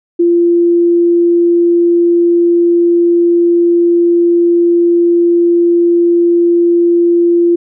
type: tone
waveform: sine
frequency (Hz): 344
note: F4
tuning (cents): -26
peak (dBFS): -6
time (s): 0.19-7.56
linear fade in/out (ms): 10
effects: none